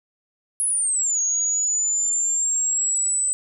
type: exponential two-way sweep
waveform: sine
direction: down then up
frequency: 10690 to 6610 to 8070 Hz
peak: -19 dBFS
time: 0.6-3.33 s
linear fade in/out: 0 ms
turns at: 1.2 s
effects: none